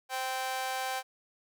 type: tone with amplitude modulation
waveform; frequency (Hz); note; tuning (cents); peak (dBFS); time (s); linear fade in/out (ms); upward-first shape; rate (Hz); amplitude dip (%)
sawtooth; 780; G5; -9; -24; 0.09-1.03; 50; sine; 257; 90
effects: none